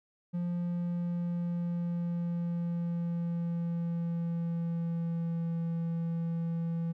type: tone with pitch glide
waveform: triangle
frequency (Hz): 174.61 to 166.92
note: F3 to E3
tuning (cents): 0 to +22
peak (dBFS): -28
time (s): 0.33-6.93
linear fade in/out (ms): 20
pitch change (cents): -78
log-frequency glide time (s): 0.45-5.58
effects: none